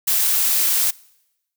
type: noise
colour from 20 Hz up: blue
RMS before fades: -18 dBFS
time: 0.07-0.91 s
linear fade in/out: 10 ms
effects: noise-tail reverb RT60 0.9 s tail -24 dB re dry